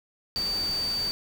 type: tone in noise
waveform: sine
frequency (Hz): 4611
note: D8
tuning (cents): -33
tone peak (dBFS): -26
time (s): 0.36-1.11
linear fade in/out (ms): 0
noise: pink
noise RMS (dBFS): -38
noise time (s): 0.36-1.11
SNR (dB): +9
effects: none